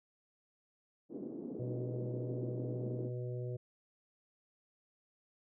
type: band-pass noise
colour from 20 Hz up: pink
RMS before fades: -44 dBFS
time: 1.09-3.11 s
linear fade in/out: 50 ms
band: 230 to 400 Hz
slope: 24 dB/octave
type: harmonic tone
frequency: 123.47 Hz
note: B2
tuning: in tune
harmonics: 1 / 3 / 4 / 5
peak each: -38 / -45 / -47 / -52 dBFS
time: 1.59-3.57 s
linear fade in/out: 10 ms
effects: none